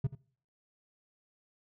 triangle tone with echo, 134.7 Hz, C#3, 49 cents flat, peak -24 dBFS, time 0.04-0.07 s, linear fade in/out 5 ms, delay 82 ms, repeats 1, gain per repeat -14 dB, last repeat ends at 0.152 s, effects noise-tail reverb RT60 0.5 s tail -22 dB re dry

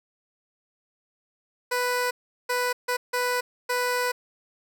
15% pulse tone bursts at uneven times, 494.5 Hz, B4, 2 cents sharp, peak -17 dBFS, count 5, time 1.71-2.11 / 2.49-2.73 / 2.88-2.97 / 3.13-3.41 / 3.69-4.12 s, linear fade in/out 10 ms, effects none

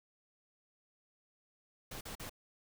pink noise bursts, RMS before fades -45 dBFS, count 3, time 1.91-2.296 s, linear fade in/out 5 ms, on 100 ms, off 43 ms, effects none

